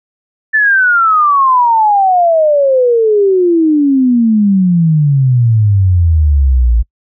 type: exponential sweep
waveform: sine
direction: down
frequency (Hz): 1774 to 55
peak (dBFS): -6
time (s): 0.53-6.83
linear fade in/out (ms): 20
effects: noise-tail reverb RT60 0.1 s tail -26 dB re dry